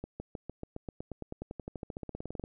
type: accelerating click train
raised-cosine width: 2 ms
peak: -25 dBFS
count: 28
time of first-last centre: 0.04-2.439 s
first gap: 160 ms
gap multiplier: 0.95
effects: none